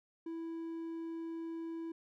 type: tone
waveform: triangle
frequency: 329.6 Hz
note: E4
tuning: in tune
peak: -37 dBFS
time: 0.26-1.92 s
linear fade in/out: 5 ms
effects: none